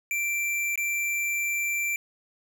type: tone with dropouts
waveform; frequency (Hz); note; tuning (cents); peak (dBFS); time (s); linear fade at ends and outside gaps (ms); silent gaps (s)
square; 2350; D7; +1; -26; 0.11-1.96; 1; 0.757-0.776
effects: none